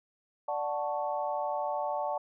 sine chord, D major seventh, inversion none, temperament equal, 587.3 / 740 / 880 / 1108.7 Hz, D5 / F#5 / A5 / C#6, 0 / 0 / 0 / 0 cents, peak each -34 / -35 / -34 / -40 dBFS, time 0.48-2.18 s, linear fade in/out 5 ms, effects none

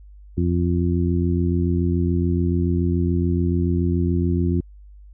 harmonic tone, 87 Hz, F2, 6 cents flat, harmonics 1 / 2 / 3 / 4, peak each -20 / -23 / -25 / -26 dBFS, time 0.37-4.61 s, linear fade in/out 10 ms, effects added 50 Hz sine -41 dBFS peak until 5.13 s

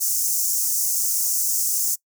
pink high-pass noise, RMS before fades -22 dBFS, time 0-1.96 s, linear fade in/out 20 ms, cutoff 5800 Hz, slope 48 dB/octave, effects noise-tail reverb RT60 0.1 s tail -23 dB re dry

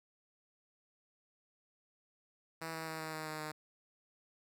5% pulse tone with pitch steps, 162.5 / 161.01 / 159.52 / 158.06 / 156.6 / 155.16 / 153.73 Hz, E3 / E3 / D#3 / D#3 / D#3 / D#3 / D#3, -24 / -40 / +43 / +28 / +11 / -4 / -21 cents, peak -29 dBFS, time 2.61-3.52 s, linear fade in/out 10 ms, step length 130 ms, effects none

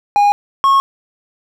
triangle tone pair in turn, 818 / 1092.3 Hz, G#5 / C#6, -26 / -26 cents, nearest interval perfect fourth, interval 500 cents, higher second, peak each -6 dBFS, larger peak neither, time 0.16-0.32 / 0.64-0.8 s, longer neither, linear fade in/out 0 ms, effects none

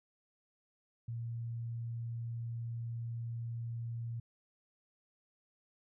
sine tone, 116.54 Hz, A#2, in tune, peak -37 dBFS, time 1.08-4.2 s, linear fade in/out 5 ms, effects none

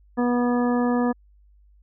harmonic tone, 243.5 Hz, B3, 24 cents flat, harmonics 1 / 2 / 3 / 4 / 5 / 7, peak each -20 / -26 / -30 / -32 / -34 / -37 dBFS, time 0.17-1.13 s, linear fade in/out 20 ms, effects added 50 Hz sine -52 dBFS peak until 1.82 s

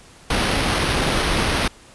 pink noise with sample-and-hold, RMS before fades -20 dBFS, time 0.3-1.68 s, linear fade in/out 5 ms, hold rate 7350 Hz, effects pink hiss -47 dBFS RMS until 1.94 s + resampled to 24000 Hz

